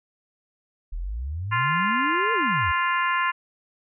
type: exponential two-way sweep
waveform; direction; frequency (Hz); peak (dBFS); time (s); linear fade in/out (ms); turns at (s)
sine; up then down; 37 to 471.2 to 71.8; -27; 0.92-2.72; 10; 2.33
type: harmonic tone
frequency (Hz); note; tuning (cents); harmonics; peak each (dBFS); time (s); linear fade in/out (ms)
348.1; F4; -6; 3 / 4 / 5 / 6 / 7 / 8; -23 / -29 / -27 / -31 / -36 / -34; 1.51-3.32; 20
effects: none